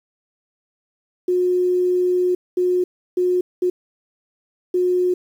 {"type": "tone bursts at uneven times", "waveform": "sine", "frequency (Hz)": 361.4, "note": "F#4", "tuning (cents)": -41, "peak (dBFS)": -15, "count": 5, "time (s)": [[1.28, 2.35], [2.57, 2.84], [3.17, 3.41], [3.62, 3.7], [4.74, 5.14]], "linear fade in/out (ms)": 5, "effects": ["8-bit"]}